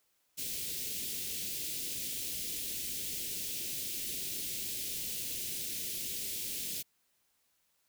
white band-stop noise, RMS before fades -38 dBFS, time 0.37-6.83 s, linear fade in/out 20 ms, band 450 to 2500 Hz, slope 24 dB/octave, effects white hiss -75 dBFS RMS until 7.88 s

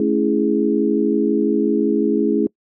sine chord, A major seventh, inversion none, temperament equal with one note detuned, 217 / 277.2 / 329.6 / 415.3 Hz, A3 / C#4 / E4 / G#4, -24 / 0 / 0 / 0 cents, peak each -20 dBFS, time 0-2.47 s, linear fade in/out 2 ms, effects noise-tail reverb RT60 0.1 s tail -25 dB re dry

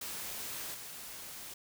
white noise with level steps, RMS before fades -41 / -46 dBFS, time 0.01-1.54 s, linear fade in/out 5 ms, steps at 0.74 s, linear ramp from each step 5 ms, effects none

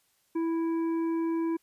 harmonic tone, 329.6 Hz, E4, in tune, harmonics 1 / 3 / 5 / 7, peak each -26 / -40 / -52 / -53 dBFS, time 0.35-1.57 s, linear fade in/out 10 ms, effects white hiss -70 dBFS RMS until 1.62 s + resampled to 32000 Hz

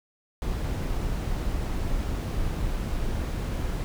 brown noise, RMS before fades -28 dBFS, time 0.42-3.84 s, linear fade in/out 0 ms, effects none

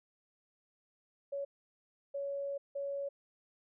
sine tone bursts at uneven times, 560 Hz, C#5, 18 cents sharp, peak -35 dBFS, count 3, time 1.32-1.45 / 2.14-2.58 / 2.75-3.09 s, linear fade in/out 10 ms, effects none

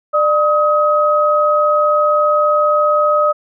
sine tone pair together, 597.5 / 1266 Hz, D5 / D#6, +30 / +30 cents, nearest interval octave + minor second, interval 1300 cents, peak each -13 dBFS, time 0.13-3.33 s, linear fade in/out 20 ms, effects none

